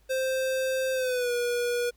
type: tone with pitch glide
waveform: square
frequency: 523.3 to 482.6 Hz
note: C5 to B4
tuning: 0 to -40 cents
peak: -26 dBFS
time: 0.09-1.91 s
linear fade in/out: 20 ms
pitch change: -140 cents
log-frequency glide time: 0.93-1.32 s
effects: added 53 Hz sine -59 dBFS peak until 1.96 s + pink hiss -67 dBFS RMS until 1.96 s